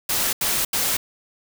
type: noise bursts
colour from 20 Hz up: white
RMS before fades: -22 dBFS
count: 3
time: 0.09-0.97 s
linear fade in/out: 5 ms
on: 240 ms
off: 80 ms
effects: none